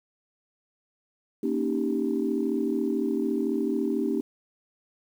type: chord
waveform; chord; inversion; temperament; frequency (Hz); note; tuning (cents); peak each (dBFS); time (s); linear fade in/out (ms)
sine; Eb dominant seventh; second; equal; 233.1 / 277.2 / 311.1 / 392; Bb3 / Db4 / Eb4 / G4; 0 / 0 / 0 / 0; -29; 1.43-4.21; 5
effects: tanh soft clip ceiling -14 dBFS + 9-bit